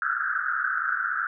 white band-pass noise, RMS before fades -27 dBFS, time 0.02-1.27 s, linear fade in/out 2 ms, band 1300 to 1600 Hz, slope 96 dB/octave, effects none

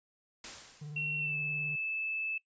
white noise with exponential decay, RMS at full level -41 dBFS, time 0.44-1.32 s, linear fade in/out 2 ms, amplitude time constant 190 ms
triangle tone with vibrato, 148.7 Hz, D3, 22 cents sharp, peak -38 dBFS, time 0.81-1.76 s, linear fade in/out 10 ms, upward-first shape sine, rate 19 Hz, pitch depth 49 cents each way
sine tone with pitch glide, 2724 to 2621 Hz, F7 to E7, -44 to -11 cents, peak -32 dBFS, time 0.96-2.38 s, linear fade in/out 5 ms, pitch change -67 cents, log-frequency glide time 1.19-1.36 s
effects noise-tail reverb RT60 0.1 s tail -19 dB re dry + resampled to 16000 Hz

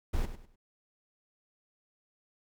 brown noise with echo, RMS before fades -29 dBFS, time 0.13-0.26 s, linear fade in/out 10 ms, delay 100 ms, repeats 3, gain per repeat -11 dB, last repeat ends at 0.56 s, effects none

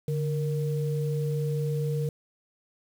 sine tone pair together, 146.04 / 466.2 Hz, D3 / A#4, -9 / 0 cents, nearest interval octave + minor sixth, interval 2009 cents, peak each -26 / -32 dBFS, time 0.08-2.09 s, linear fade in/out 2 ms, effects 8-bit

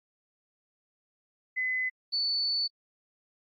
sine tone pair in turn, 2025 / 4478 Hz, B6 / C#8, +43 / +17 cents, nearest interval octave + major second, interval 1374 cents, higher second, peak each -27 / -26 dBFS, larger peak second, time 1.56-1.9 / 2.12-2.68 s, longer second, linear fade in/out 20 ms, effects AAC 32 kbps

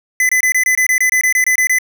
square tone bursts, 2015 Hz, B6, 34 cents sharp, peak -11 dBFS, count 14, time 0.2-1.786 s, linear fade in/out 2 ms, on 91 ms, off 24 ms, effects none

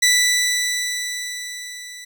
15% pulse tone with level ramp, 1975.5 Hz, B6, in tune, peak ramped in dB -6 to -29 dBFS, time 0.02-2.05 s, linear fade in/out 10 ms, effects none

